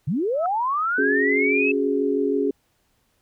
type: linear sweep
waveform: sine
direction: up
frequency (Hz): 120 to 2637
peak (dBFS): -20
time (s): 0.07-1.72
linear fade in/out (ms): 10
type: tone with exponential growth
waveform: sine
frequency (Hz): 1300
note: E6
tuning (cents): -24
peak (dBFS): -22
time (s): 0.34-0.46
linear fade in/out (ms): 2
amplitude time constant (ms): 24
type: chord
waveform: sine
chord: C# suspended fourth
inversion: none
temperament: just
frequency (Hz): 277.2 / 369.6 / 415.8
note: C#4 / F#4 / G#4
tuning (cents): 0 / -2 / +2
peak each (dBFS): -23 / -26 / -22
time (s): 0.98-2.51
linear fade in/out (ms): 5
effects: pink hiss -67 dBFS RMS until 3.21 s